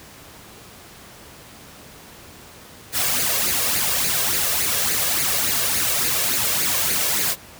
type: noise with flanger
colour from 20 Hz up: white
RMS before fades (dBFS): -21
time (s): 2.92-7.36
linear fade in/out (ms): 50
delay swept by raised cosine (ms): 0.44 to 1.84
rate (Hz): 3.5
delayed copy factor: +0.6
effects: pink hiss -43 dBFS RMS until 7.59 s + high-pass 60 Hz 12 dB/octave